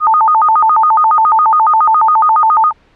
sine tone with vibrato, 1046.5 Hz, C6, in tune, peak -6 dBFS, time 0-2.73 s, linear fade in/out 50 ms, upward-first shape square, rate 7.2 Hz, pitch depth 290 cents each way, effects pink hiss -50 dBFS RMS until 2.95 s + low-pass 3000 Hz 12 dB/octave

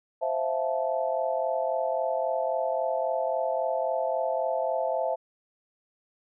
sine chord, F major seventh, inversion second, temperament just, 523.8 / 654.8 / 698.5 / 873.1 Hz, C5 / E5 / F5 / A5, +2 / -12 / 0 / -14 cents, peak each -30 / -28 / -33 / -33 dBFS, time 0.21-5.16 s, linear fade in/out 20 ms, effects none

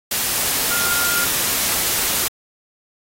sine tone in noise, 1407 Hz, F6, 12 cents sharp, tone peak -23 dBFS, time 0.71-1.25 s, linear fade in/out 5 ms, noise white, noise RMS -20 dBFS, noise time 0.11-2.28 s, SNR -6 dB, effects AAC 48 kbps

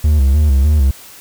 triangle tone with vibrato, 71.5 Hz, D2, 46 cents flat, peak -6 dBFS, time 0.04-0.91 s, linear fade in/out 5 ms, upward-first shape square, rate 3.3 Hz, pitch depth 100 cents each way, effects white hiss -38 dBFS RMS until 1.2 s

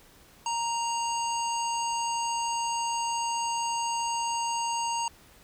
harmonic tone with a mistuned harmonic, 932.3 Hz, A#5, in tune, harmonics 1 / 3 / 5 / 7 / 9, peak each -28 / -36 / -41 / -37 / -41 dBFS, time 0.46-5.08 s, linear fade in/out 2 ms, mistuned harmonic 9, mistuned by -71 cents, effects pink hiss -56 dBFS RMS until 5.43 s

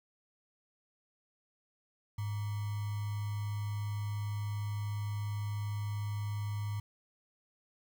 sine tone with sample-and-hold, 103.6 Hz, G#2, 4 cents flat, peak -33 dBFS, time 2.18-6.8 s, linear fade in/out 5 ms, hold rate 1050 Hz, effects none

